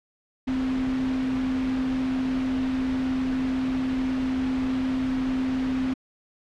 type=tone in noise; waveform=sine; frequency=260 Hz; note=C4; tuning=11 cents flat; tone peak=-23 dBFS; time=0.47-5.94 s; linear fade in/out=10 ms; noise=pink; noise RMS=-35 dBFS; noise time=0.47-5.94 s; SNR=+9 dB; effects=low-pass 3000 Hz 12 dB/octave